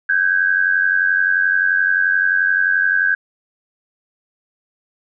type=tone pair together; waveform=sine; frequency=1539 / 1630.5 Hz; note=G6 / G#6; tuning=-32 / -32 cents; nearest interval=minor second; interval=100 cents; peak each=-16 dBFS; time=0.09-3.15 s; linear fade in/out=5 ms; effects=none